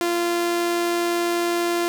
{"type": "tone with amplitude modulation", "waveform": "sawtooth", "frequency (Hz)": 345.3, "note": "F4", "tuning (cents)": -20, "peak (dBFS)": -15, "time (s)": [0.01, 1.88], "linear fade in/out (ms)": 0, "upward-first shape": "sine", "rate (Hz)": 112, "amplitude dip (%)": 25, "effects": []}